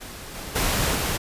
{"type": "noise with level steps", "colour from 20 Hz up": "pink", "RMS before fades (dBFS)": [-38, -35, -23, -25], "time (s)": [0, 1.18], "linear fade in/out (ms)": 20, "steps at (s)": [0.34, 0.55, 0.95], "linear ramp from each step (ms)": 10, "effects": ["resampled to 32000 Hz"]}